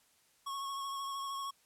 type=tone with vibrato; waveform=square; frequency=1100 Hz; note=C#6; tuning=14 cents flat; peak=-38 dBFS; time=0.46-1.51 s; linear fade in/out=10 ms; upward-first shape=sine; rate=13 Hz; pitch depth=23 cents each way; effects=white hiss -69 dBFS RMS until 1.65 s + low-pass 12000 Hz 12 dB/octave